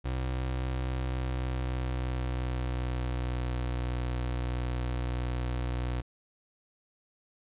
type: tone with pitch glide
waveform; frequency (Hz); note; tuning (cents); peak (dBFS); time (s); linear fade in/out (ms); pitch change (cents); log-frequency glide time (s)
30% pulse; 63.9 to 61.55; C2 to B1; -40 to -5; -27; 0.04-6.02; 20; -65; 0.94-3.69
effects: resampled to 8000 Hz